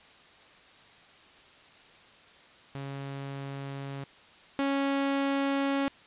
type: tone pair in turn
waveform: sawtooth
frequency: 138.2 / 276.4 Hz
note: C#3 / C#4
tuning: -5 / -5 cents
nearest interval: octave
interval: 1200 cents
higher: second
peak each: -32 / -22 dBFS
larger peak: second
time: 2.75-4.04 / 4.59-5.88 s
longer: neither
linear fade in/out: 0 ms
effects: white hiss -55 dBFS RMS until 6.06 s + resampled to 8000 Hz